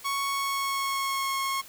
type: tone with pitch glide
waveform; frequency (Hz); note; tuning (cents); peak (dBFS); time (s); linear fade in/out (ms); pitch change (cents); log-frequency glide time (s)
sawtooth; 1108.7 to 1087.1; C#6 to C#6; 0 to -34; -23; 0.04-1.62; 20; -34; 0.25-1.34
effects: white hiss -48 dBFS RMS until 1.68 s